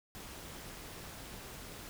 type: noise with amplitude modulation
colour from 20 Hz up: pink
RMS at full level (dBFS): -45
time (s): 0.15-1.89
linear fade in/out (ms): 0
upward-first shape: sine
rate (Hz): 237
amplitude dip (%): 60
effects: none